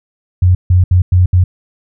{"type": "tone bursts at uneven times", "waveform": "sine", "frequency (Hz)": 90.6, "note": "F#2", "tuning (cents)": -36, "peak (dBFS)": -5, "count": 5, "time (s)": [[0.42, 0.55], [0.7, 0.84], [0.91, 1.02], [1.12, 1.26], [1.33, 1.44]], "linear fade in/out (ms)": 5, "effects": []}